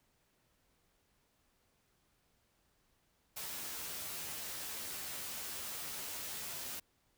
white noise with comb filter, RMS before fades -43 dBFS, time 3.36-6.8 s, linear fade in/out 10 ms, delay 13 ms, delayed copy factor +0.7, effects pink hiss -75 dBFS RMS until 7.17 s

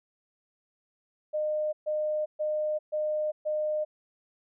sine tone bursts, 610 Hz, D#5, 34 cents flat, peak -26 dBFS, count 5, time 1.33-3.85 s, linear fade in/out 20 ms, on 400 ms, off 130 ms, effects none

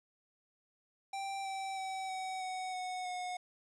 square tone with pitch steps, 784 / 774.1 / 764.3 / 754.7 / 745.1 / 735.7 / 726.4 Hz, G5 / G5 / G5 / F#5 / F#5 / F#5 / F#5, 0 / -22 / -44 / +34 / +12 / -10 / -32 cents, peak -38 dBFS, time 1.13-3.37 s, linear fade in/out 5 ms, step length 320 ms, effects resampled to 22050 Hz + 11-bit

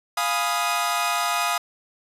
sawtooth chord, F half-diminished seventh, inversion none, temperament equal, 698.5 / 830.6 / 987.8 / 1244.5 Hz, F5 / Ab5 / Cb6 / Eb6, 0 / 0 / 0 / 0 cents, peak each -23 / -26 / -26 / -21 dBFS, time 0.17-1.58 s, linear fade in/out 5 ms, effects resampled to 32000 Hz

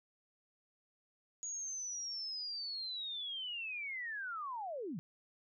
sine linear sweep, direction down, 6780 to 139.5 Hz, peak -39 dBFS, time 1.43-4.99 s, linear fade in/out 0 ms, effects none

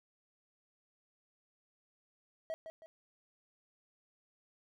triangle tone with echo, 644 Hz, E5, 41 cents flat, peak -34 dBFS, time 2.5-2.54 s, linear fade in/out 0 ms, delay 160 ms, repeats 2, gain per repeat -8 dB, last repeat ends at 2.86 s, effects none

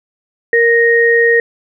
sine tone pair together, 466.2 / 1864.8 Hz, A#4 / A#6, 0 / 0 cents, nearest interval 2 octaves, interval 2400 cents, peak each -10 dBFS, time 0.53-1.4 s, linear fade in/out 2 ms, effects none

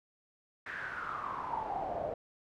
brown noise with band-pass filter sweep, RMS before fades -38 dBFS, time 0.66-2.14 s, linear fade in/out 5 ms, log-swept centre 1800 to 590 Hz, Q 7.9, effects none

